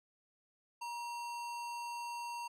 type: tone with sample-and-hold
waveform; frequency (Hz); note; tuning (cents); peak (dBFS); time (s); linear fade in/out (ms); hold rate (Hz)
sine; 948; A#5; +29; -39; 0.81-2.48; 10; 3675
effects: low-pass 10000 Hz 12 dB/octave